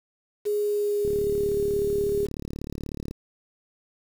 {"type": "tone with pitch glide", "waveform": "sine", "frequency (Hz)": [415.3, 405.6], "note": ["G#4", "G#4"], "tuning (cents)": [0, -41], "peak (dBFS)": -22, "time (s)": [0.45, 2.27], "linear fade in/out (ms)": 20, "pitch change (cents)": -41, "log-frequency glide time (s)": [0.58, 1.56]}
{"type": "click train", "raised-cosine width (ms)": 3, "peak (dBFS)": -21, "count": 76, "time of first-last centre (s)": [1.05, 3.11], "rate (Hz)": 36.4}
{"effects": ["7-bit"]}